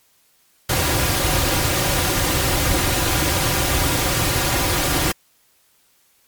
pink noise with comb filter, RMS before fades -19 dBFS, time 0.69-5.12 s, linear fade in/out 5 ms, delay 4.6 ms, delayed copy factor -0.6, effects white hiss -59 dBFS RMS until 6.27 s + MP3 96 kbps

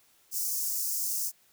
white high-pass noise, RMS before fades -31 dBFS, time 0.31-1.32 s, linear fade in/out 50 ms, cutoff 5200 Hz, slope 48 dB/octave, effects white hiss -64 dBFS RMS until 1.52 s

